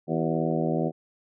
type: harmonic tone with a mistuned harmonic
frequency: 81.2 Hz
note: E2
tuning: 26 cents flat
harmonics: 2 / 3 / 4 / 5 / 6 / 7 / 8 / 9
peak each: -28 / -30 / -31 / -32 / -33 / -33 / -34 / -35 dBFS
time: 0.07-0.92 s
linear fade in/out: 50 ms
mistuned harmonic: 5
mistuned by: -79 cents
effects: none